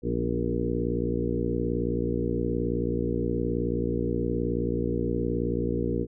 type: harmonic tone with a mistuned harmonic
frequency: 58.9 Hz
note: A#1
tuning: 19 cents sharp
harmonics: 1 / 2 / 3 / 4 / 5 / 6 / 7 / 8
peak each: -33 / -33 / -33 / -33 / -33 / -33 / -33 / -33 dBFS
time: 0.02-6.07 s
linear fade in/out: 50 ms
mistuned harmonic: 4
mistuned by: +51 cents
effects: none